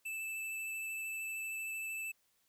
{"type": "tone with vibrato", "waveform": "square", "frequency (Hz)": 2637, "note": "E7", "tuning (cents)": 0, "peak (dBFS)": -39, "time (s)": [0.05, 2.12], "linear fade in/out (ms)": 10, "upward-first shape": "sine", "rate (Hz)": 13, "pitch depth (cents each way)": 9, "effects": ["white hiss -75 dBFS RMS until 2.48 s"]}